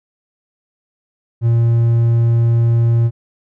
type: tone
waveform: triangle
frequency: 116.54 Hz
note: A#2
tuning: in tune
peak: -8 dBFS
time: 1.41-3.11 s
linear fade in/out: 50 ms
effects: none